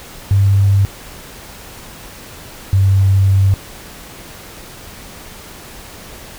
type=tone pair in turn; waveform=sine; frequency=98.9 / 96.98 Hz; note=G2 / G2; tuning=+16 / -18 cents; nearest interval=unison; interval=34 cents; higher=first; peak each=-8 dBFS; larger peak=neither; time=0.31-0.85 / 2.73-3.54 s; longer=second; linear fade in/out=0 ms; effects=pink hiss -35 dBFS RMS until 6.38 s